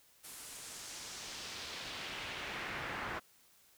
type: noise with band-pass filter sweep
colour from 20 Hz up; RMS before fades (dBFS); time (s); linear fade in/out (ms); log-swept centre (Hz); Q
brown; -44; 0.23-3.2; 20; 11000 to 1500; 1.3
effects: white hiss -66 dBFS RMS until 3.77 s